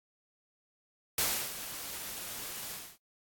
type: noise with ADSR envelope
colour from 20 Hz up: white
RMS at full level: -28 dBFS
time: 1.18-2.98 s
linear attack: 3 ms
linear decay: 320 ms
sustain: -13 dB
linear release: 270 ms
effects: AAC 64 kbps